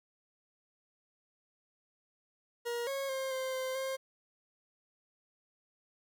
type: tone with pitch steps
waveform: 40% pulse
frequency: 474.7 / 547 / 531 / 523 / 520 / 531 Hz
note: A#4 / C#5 / C5 / C5 / C5 / C5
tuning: +31 / -23 / +25 / -1 / -11 / +25 cents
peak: -33 dBFS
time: 2.65-3.97 s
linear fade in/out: 20 ms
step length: 220 ms
effects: 11-bit